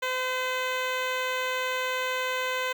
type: tone with notch filter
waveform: 10% pulse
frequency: 511 Hz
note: C5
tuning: 41 cents flat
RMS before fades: -29 dBFS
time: 0.02-2.73 s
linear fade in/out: 10 ms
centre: 10000 Hz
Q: 0.64
effects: none